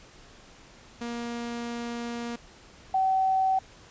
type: tone pair in turn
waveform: sawtooth / sine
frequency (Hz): 236.4 / 761.9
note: A#3 / G5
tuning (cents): +24 / -49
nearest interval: octave + minor sixth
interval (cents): 2027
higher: second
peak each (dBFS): -28 / -21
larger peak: second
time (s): 1.01-2.36 / 2.94-3.59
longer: first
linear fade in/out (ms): 5
effects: pink hiss -52 dBFS RMS until 3.9 s + resampled to 16000 Hz